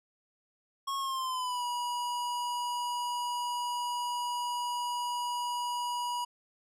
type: tone with pitch glide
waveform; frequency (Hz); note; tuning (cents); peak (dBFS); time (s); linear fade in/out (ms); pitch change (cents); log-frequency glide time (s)
square; 1094 to 969; C#6 to B5; -23 to -33; -32; 0.87-6.25; 10; -210; 0.98-1.64
effects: low-pass 12000 Hz 12 dB/octave